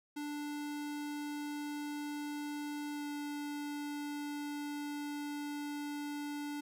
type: tone with pitch glide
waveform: square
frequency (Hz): 293.7 to 291.8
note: D4 to D4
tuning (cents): 0 to -11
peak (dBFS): -39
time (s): 0.16-6.61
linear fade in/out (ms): 10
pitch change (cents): -11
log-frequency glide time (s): 2.93-3.05
effects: none